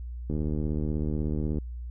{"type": "click train", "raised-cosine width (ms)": 3, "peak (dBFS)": -18, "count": 99, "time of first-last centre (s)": [0.3, 1.584], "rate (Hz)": 76.3, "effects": ["added 60 Hz sine -34 dBFS peak until 1.9 s"]}